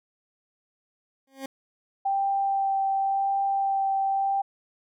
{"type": "tone with exponential growth", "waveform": "20% pulse", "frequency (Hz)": 269.1, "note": "C4", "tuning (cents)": 49, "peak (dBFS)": -25, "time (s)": [1.27, 1.46], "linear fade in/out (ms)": 5, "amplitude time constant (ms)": 40}
{"type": "tone with vibrato", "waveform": "sine", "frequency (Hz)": 784, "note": "G5", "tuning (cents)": 0, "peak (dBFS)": -22, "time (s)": [2.05, 4.42], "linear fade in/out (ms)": 10, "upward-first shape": "sine", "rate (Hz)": 0.92, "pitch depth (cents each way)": 10}
{"effects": []}